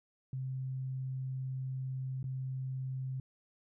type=tone with dropouts; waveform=sine; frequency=131.1 Hz; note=C3; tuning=4 cents sharp; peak=-35 dBFS; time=0.33-3.2 s; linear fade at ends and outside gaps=2 ms; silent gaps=2.229-2.241 s; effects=none